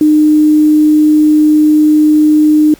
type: tone with quantisation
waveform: sine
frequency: 304.6 Hz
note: D#4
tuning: 37 cents flat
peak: -4 dBFS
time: 0.01-2.74 s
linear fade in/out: 2 ms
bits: 5
effects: pink hiss -41 dBFS RMS until 2.79 s